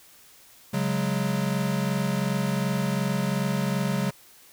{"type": "chord", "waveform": "square", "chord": "C# suspended fourth", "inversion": "none", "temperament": "equal", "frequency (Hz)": [138.59, 185, 207.7], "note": ["C#3", "F#3", "G#3"], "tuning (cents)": [0, 0, 0], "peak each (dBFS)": [-29, -28, -30], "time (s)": [0.73, 4.11], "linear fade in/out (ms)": 10, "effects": ["white hiss -53 dBFS RMS until 4.52 s"]}